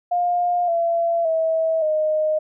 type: tone with pitch steps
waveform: sine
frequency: 707 / 676.2 / 646.8 / 618.7 Hz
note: F5 / E5 / E5 / D#5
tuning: +21 / +44 / -33 / -10 cents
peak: -17 dBFS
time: 0.11-2.39 s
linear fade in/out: 10 ms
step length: 570 ms
effects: none